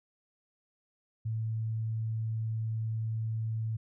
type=tone; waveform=sine; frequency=111.3 Hz; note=A2; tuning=20 cents sharp; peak=-30 dBFS; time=1.25-3.77 s; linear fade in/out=10 ms; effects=none

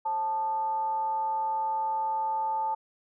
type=tone with frequency modulation; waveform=sine; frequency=880 Hz; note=A5; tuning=in tune; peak=-26 dBFS; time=0.05-2.75 s; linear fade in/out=10 ms; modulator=342 Hz; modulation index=0.28; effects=none

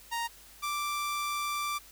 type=tone pair in turn; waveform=sawtooth; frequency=932.3 / 1174.6 Hz; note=A#5 / D6; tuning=0 / 0 cents; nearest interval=major third; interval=400 cents; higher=second; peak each=-27 dBFS; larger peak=neither; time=0.11-0.28 / 0.62-1.79 s; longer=second; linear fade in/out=20 ms; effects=added 50 Hz sine -60 dBFS peak until 1.91 s + white hiss -54 dBFS RMS until 1.91 s

